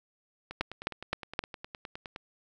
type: two click trains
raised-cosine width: 0.3 ms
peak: -12 / -24 dBFS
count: 4 / 17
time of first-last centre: 0.61-1.391 / 0.51-2.161 s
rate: 3.84 / 9.69 Hz
effects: none